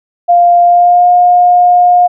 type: tone with pitch glide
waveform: sine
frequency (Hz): 698.5 to 712.8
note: F5 to F5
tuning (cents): 0 to +35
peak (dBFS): -3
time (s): 0.28-2.08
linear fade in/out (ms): 20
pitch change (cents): +35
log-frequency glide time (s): 0.63-1.09
effects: none